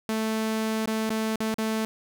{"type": "tone with dropouts", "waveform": "sawtooth", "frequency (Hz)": 220, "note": "A3", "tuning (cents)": 0, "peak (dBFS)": -21, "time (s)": [0.09, 1.85], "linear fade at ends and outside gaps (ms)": 0, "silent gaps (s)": [[0.858, 0.875], [1.093, 1.103], [1.358, 1.404], [1.542, 1.584]], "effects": []}